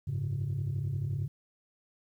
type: chord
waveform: sine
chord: F# suspended second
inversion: none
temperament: equal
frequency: 92.5 / 103.83 / 138.59 Hz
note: F#2 / G#2 / C#3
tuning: 0 / 0 / 0 cents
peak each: -37 / -32 / -31 dBFS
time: 0.07-1.28 s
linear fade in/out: 10 ms
effects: tanh soft clip ceiling -26 dBFS + 11-bit